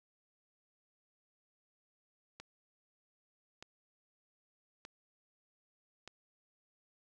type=click train; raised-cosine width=0.2 ms; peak=-30 dBFS; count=4; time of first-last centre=2.4-6.076 s; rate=0.816 Hz; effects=none